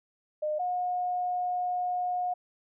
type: tone pair in turn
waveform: sine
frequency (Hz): 608 / 721.1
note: D#5 / F#5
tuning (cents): -40 / -45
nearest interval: minor third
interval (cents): 295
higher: second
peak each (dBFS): -27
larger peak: neither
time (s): 0.42-0.59 / 0.59-2.34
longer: second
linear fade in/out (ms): 10
effects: none